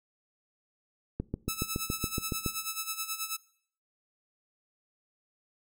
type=click train; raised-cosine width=3 ms; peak=-18 dBFS; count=10; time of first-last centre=1.2-2.462 s; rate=7.13 Hz
type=tone with tremolo; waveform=5% pulse; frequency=1306 Hz; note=E6; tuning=17 cents flat; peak=-19 dBFS; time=1.48-3.37 s; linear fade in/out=10 ms; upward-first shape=sine; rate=9.3 Hz; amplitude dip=75%
effects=noise-tail reverb RT60 0.6 s tail -22 dB re dry